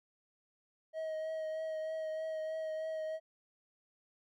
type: tone with vibrato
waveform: triangle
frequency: 633 Hz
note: D#5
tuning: 30 cents sharp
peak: -34 dBFS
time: 0.93-3.2 s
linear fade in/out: 50 ms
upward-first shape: triangle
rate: 3.2 Hz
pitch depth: 20 cents each way
effects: none